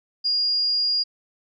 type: tone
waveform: sine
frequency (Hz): 4841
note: D#8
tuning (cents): -48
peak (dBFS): -19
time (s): 0.24-1.04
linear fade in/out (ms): 20
effects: none